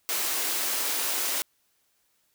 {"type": "high-pass noise", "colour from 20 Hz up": "white", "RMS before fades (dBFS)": -28, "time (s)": [0.09, 1.42], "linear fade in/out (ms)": 0, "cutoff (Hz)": 280, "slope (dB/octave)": 24, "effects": ["white hiss -70 dBFS RMS until 2.34 s"]}